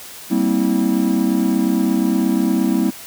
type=chord; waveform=triangle; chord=C dominant seventh; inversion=second; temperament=equal with one note detuned; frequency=196 / 233.1 / 261.6 / 324.3 Hz; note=G3 / Bb3 / C4 / E4; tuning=0 / 0 / 0 / -28 cents; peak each=-18 dBFS; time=0.3-2.91 s; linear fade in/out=20 ms; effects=white hiss -36 dBFS RMS until 3.06 s + high-pass 60 Hz 12 dB/octave